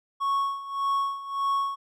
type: tone with tremolo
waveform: triangle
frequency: 1106 Hz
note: C#6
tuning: 4 cents flat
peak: -20 dBFS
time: 0.2-1.76 s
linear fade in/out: 20 ms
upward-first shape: sine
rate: 1.7 Hz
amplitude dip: 80%
effects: none